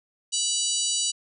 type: harmonic tone with a mistuned harmonic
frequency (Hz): 980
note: B5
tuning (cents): -14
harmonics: 3 / 4 / 5 / 6 / 7 / 8 / 9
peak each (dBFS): -31 / -31 / -31 / -31 / -31 / -31 / -31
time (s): 0.32-1.12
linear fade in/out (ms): 20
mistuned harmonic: 5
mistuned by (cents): -100
effects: none